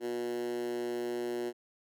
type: tone with high-pass filter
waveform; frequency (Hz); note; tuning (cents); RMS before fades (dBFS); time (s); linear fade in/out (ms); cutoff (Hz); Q
10% pulse; 120.1; B2; -48; -35; 0-1.53; 50; 320; 8.9
effects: none